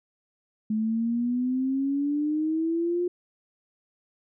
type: exponential sweep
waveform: sine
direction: up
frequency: 214.1 to 357.4 Hz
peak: -23 dBFS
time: 0.7-3.08 s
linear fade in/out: 5 ms
effects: none